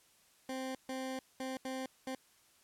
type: tone bursts at uneven times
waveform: 20% pulse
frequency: 261.6 Hz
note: C4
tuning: in tune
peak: -33 dBFS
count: 5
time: 0.49-0.75 / 0.89-1.19 / 1.4-1.57 / 1.65-1.86 / 2.07-2.15 s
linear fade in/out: 2 ms
effects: white hiss -67 dBFS RMS until 2.63 s + low-pass 12000 Hz 12 dB/octave